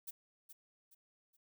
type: noise with echo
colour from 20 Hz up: violet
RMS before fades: -45 dBFS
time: 0.07-0.11 s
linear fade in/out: 10 ms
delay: 420 ms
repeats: 3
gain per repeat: -9 dB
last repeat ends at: 1.37 s
effects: none